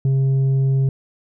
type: tone with tanh clipping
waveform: sine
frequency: 134.7 Hz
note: C#3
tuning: 49 cents flat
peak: -15 dBFS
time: 0.05-0.89 s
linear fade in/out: 2 ms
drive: 4 dB
effects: none